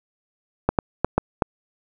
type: clicks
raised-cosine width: 1 ms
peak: -3 dBFS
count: 5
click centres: 0.69 / 0.788 / 1.046 / 1.18 / 1.422 s
effects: none